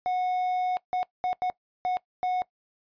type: tone bursts at uneven times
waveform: triangle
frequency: 732 Hz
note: F#5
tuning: 19 cents flat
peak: -22 dBFS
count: 6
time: 0.06-0.77 / 0.93-1.03 / 1.24-1.33 / 1.42-1.5 / 1.85-1.97 / 2.23-2.42 s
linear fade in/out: 0 ms
effects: noise-tail reverb RT60 0.1 s tail -20 dB re dry + resampled to 11025 Hz